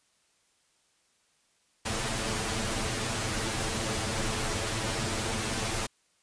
pink noise with comb filter, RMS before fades -31 dBFS, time 1.85-5.87 s, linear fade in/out 10 ms, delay 9 ms, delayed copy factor +1, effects white hiss -69 dBFS RMS until 6.22 s + resampled to 22050 Hz

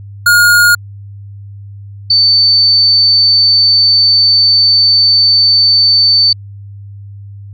square / sine tone pair in turn, 1430 / 4540 Hz, F6 / C#8, +41 / +41 cents, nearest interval octave + minor sixth, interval 2000 cents, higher second, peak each -5 dBFS, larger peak neither, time 0.26-0.75 / 2.1-6.33 s, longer second, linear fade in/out 5 ms, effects added 100 Hz sine -27 dBFS peak until 7.53 s

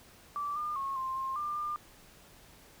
sine tone with pitch steps, 1163 / 1206 / 1089 / 1050 / 1062 / 1194 / 1201 Hz, D6 / D6 / C#6 / C6 / C6 / D6 / D6, -17 / +46 / -31 / +6 / +25 / +28 / +38 cents, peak -32 dBFS, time 0.36-1.76 s, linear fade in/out 0 ms, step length 200 ms, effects pink hiss -57 dBFS RMS until 2.8 s

